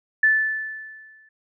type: tone with exponential decay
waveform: sine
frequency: 1750 Hz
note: A6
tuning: 10 cents flat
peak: -12 dBFS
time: 0.23-1.29 s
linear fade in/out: 5 ms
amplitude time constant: 230 ms
effects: none